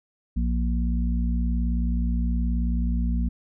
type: harmonic tone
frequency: 58.9 Hz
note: A#1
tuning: 19 cents sharp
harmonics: 1 / 3 / 4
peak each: -22 / -30 / -30 dBFS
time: 0.36-3.29 s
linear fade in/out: 10 ms
effects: none

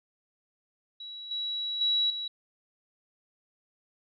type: tone with level steps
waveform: sine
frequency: 3900 Hz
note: B7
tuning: 23 cents flat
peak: -39 / -30 / -23 / -32 dBFS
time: 1-2.28 s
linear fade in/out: 5 ms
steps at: 1.31 / 1.81 / 2.1 s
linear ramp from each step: 2 ms
effects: none

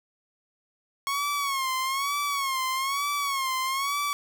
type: tone with vibrato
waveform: sawtooth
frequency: 1096 Hz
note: C#6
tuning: 20 cents flat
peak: -22 dBFS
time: 1.07-4.13 s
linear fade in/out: 0 ms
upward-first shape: sine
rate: 1.1 Hz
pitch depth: 92 cents each way
effects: none

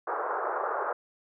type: band-pass noise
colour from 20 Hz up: white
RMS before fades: -31 dBFS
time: 0.07-0.93 s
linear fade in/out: 5 ms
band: 390 to 1400 Hz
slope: 48 dB/octave
effects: none

